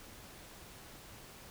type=silence; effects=pink hiss -53 dBFS RMS until 1.5 s